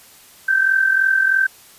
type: tone with amplitude modulation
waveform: sine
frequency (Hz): 1557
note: G6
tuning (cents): -12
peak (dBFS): -10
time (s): 0.48-1.47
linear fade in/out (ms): 10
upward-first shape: sine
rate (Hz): 43.1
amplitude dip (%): 65
effects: white hiss -46 dBFS RMS until 1.78 s + resampled to 32000 Hz